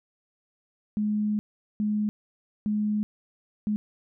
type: tone bursts at uneven times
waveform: sine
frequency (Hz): 210.6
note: G#3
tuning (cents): +24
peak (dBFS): -23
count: 4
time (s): 0.97-1.39 / 1.8-2.09 / 2.66-3.03 / 3.67-3.76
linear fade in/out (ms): 0
effects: none